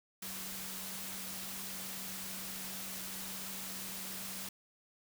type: tone in noise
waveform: sine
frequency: 190.6 Hz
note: G3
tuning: 48 cents flat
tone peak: -51 dBFS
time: 0.22-4.49 s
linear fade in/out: 5 ms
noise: white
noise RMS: -43 dBFS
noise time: 0.22-4.49 s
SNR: -11 dB
effects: none